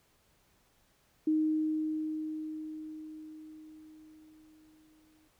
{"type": "tone with exponential decay", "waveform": "sine", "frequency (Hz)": 311.1, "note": "D#4", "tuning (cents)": 0, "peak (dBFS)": -24, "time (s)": [1.27, 5.28], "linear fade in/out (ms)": 5, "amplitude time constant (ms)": 870, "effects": ["pink hiss -69 dBFS RMS until 5.39 s"]}